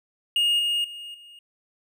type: tone with level steps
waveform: triangle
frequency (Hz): 2850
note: F7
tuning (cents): +34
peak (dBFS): -17 / -20 / -34 / -43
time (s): 0.36-1.39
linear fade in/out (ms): 2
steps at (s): 0.59 / 0.84 / 1.14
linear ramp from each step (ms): 5
effects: none